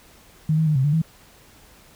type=tone with pitch steps; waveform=sine; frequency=155.7 / 159.2 / 152.7 / 131.9 / 146.9 / 161.2 Hz; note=D#3 / D#3 / D#3 / C3 / D3 / E3; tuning=+2 / +40 / -32 / +14 / +1 / -38 cents; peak=-16 dBFS; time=0.49-1.018 s; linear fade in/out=5 ms; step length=88 ms; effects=pink hiss -51 dBFS RMS until 1.95 s